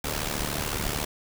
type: noise with amplitude modulation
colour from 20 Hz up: pink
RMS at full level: -26 dBFS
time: 0.04-1.05 s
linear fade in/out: 5 ms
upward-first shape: sine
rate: 74.1 Hz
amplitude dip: 80%
effects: none